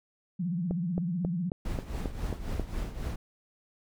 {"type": "tone with vibrato", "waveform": "sine", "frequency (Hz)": 174.61, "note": "F3", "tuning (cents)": 0, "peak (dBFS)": -28, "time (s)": [0.39, 1.5], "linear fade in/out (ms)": 10, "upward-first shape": "sine", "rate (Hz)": 16, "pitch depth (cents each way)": 140}
{"type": "click train", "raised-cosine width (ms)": 2, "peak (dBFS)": -19, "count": 8, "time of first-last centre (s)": [0.71, 2.597], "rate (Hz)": 3.71}
{"type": "noise with tremolo", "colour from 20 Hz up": "brown", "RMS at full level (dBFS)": -31, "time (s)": [1.65, 3.16], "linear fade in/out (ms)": 5, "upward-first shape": "triangle", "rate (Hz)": 3.7, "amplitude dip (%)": 75}
{"effects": []}